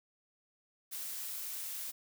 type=noise; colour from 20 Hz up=blue; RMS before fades=-41 dBFS; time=0.91-1.92 s; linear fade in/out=20 ms; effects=none